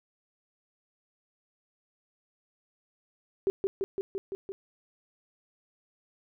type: tone with echo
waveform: sine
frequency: 388.8 Hz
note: G4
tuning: 14 cents flat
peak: -22 dBFS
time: 3.47-3.5 s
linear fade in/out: 0 ms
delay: 170 ms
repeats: 6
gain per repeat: -2 dB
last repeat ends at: 4.52 s
effects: none